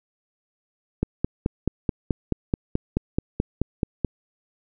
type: click train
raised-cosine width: 3 ms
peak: -8 dBFS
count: 15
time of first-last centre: 1.03-4.047 s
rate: 4.64 Hz
effects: none